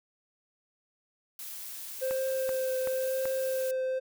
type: noise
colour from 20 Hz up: blue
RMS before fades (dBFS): -41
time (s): 1.39-3.71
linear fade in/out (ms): 2
type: tone with vibrato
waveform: triangle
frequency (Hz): 523.3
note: C5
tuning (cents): 0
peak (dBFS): -26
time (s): 2.01-4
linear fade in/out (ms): 20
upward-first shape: triangle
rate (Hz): 0.96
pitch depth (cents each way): 17
type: click train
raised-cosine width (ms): 0.5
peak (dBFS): -23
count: 4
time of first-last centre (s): 2.11-3.255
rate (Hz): 2.62
effects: none